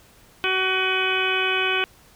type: harmonic tone with a mistuned harmonic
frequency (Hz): 375.9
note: F#4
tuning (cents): +27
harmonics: 1 / 2 / 3 / 4 / 5 / 6 / 7 / 8 / 9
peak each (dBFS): -27 / -32 / -30 / -26 / -36 / -31 / -25 / -27 / -34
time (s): 0.44-1.84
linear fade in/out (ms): 0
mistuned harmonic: 7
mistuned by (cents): -76
effects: pink hiss -53 dBFS RMS until 2.15 s